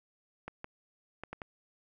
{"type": "clicks", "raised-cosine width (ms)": 0.5, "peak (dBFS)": -25, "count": 5, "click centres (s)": [0.48, 0.644, 1.236, 1.33, 1.418], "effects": []}